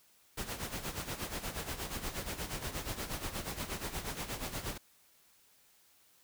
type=noise with tremolo; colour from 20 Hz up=pink; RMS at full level=-37 dBFS; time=0.37-4.78 s; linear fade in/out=10 ms; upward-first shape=sine; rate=8.4 Hz; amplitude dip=70%; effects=white hiss -66 dBFS RMS until 6.23 s